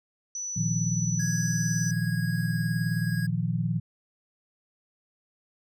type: tone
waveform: sine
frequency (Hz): 5950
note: F#8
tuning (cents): +9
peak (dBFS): -31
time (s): 0.35-1.91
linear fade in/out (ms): 2
type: chord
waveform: sine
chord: Bb suspended fourth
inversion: none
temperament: equal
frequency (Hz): 116.54 / 155.56 / 174.61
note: Bb2 / Eb3 / F3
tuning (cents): 0 / 0 / 0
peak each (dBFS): -29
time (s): 0.56-3.8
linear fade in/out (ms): 10
type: tone with pitch glide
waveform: square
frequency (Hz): 1661.2 to 1649.7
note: G#6 to G#6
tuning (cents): 0 to -12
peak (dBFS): -36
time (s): 1.19-3.27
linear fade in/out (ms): 10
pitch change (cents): -12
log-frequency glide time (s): 1.56-2.15
effects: none